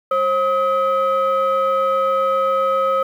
sine tone pair together, 535 / 1272.5 Hz, C5 / D#6, +38 / +39 cents, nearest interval octave + minor third, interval 1501 cents, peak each -16 dBFS, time 0.11-3.03 s, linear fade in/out 5 ms, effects tanh soft clip ceiling -11 dBFS + 8-bit

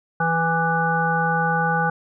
harmonic tone with a mistuned harmonic, 164.81 Hz, E3, in tune, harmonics 1 / 3 / 5 / 7 / 9, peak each -24 / -28 / -22 / -28 / -23 dBFS, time 0.2-1.9 s, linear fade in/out 5 ms, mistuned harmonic 7, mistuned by +38 cents, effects none

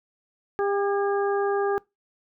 harmonic tone with a mistuned harmonic, 400.8 Hz, G4, 38 cents sharp, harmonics 1 / 2 / 3 / 4, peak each -23 / -29 / -33 / -35 dBFS, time 0.59-1.78 s, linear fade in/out 0 ms, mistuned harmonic 4, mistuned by +31 cents, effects noise-tail reverb RT60 0.2 s tail -23 dB re dry

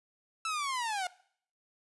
sawtooth linear sweep, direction down, 1330 to 706 Hz, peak -28 dBFS, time 0.45-1.07 s, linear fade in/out 2 ms, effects noise-tail reverb RT60 0.6 s tail -21 dB re dry + resampled to 24000 Hz

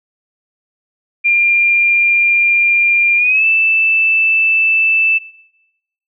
sine tone with pitch glide, 2395 to 2642 Hz, D7 to E7, +33 to +3 cents, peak -9 dBFS, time 1.24-5.19 s, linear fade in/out 20 ms, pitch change +170 cents, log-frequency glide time 3.17-3.45 s, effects noise-tail reverb RT60 0.9 s tail -20 dB re dry

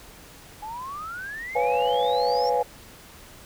sine exponential sweep, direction up, 833 to 5588 Hz, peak -32 dBFS, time 0.62-2.5 s, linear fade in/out 10 ms
sine chord, C# dominant seventh, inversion third, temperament equal with one note detuned, 495.9 / 554.4 / 698.5 / 830.6 Hz, B4 / C#5 / E#5 / G#5, +7 / 0 / 0 / 0 cents, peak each -23 / -28 / -28 / -23 dBFS, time 1.55-2.63 s, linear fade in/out 10 ms
effects tanh soft clip ceiling -12 dBFS + pink hiss -47 dBFS RMS until 3.45 s

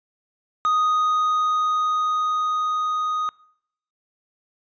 triangle tone with level ramp, 1244.5 Hz, D#6, in tune, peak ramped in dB -15 to -20 dBFS, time 0.65-3.29 s, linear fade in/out 0 ms, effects noise-tail reverb RT60 0.7 s tail -24 dB re dry + resampled to 16000 Hz

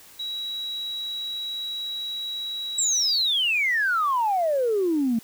sine tone, 3879 Hz, B7, 32 cents flat, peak -28 dBFS, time 0.19-3.24 s, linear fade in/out 10 ms
sine exponential sweep, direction down, 7840 to 218.5 Hz, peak -19 dBFS, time 2.78-5.19 s, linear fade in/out 5 ms
effects tanh soft clip ceiling -15 dBFS + white hiss -49 dBFS RMS until 5.23 s

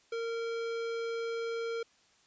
sine tone with hard clipping, 460.5 Hz, A#4, 21 cents flat, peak -35 dBFS, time 0.12-1.83 s, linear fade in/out 5 ms, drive 17 dB, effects white hiss -66 dBFS RMS until 2.26 s + resampled to 16000 Hz

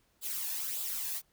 blue noise with flanger, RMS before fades -36 dBFS, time 0.21-1.22 s, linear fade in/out 50 ms, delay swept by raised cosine 0.25 to 1.17 ms, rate 1.7 Hz, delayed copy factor +0.55, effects pink hiss -71 dBFS RMS until 1.32 s

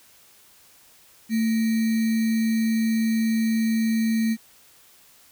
sine tone with sample-and-hold, 223.6 Hz, A3, 28 cents sharp, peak -19 dBFS, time 1.29-4.37 s, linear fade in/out 50 ms, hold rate 2100 Hz, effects white hiss -54 dBFS RMS until 5.31 s

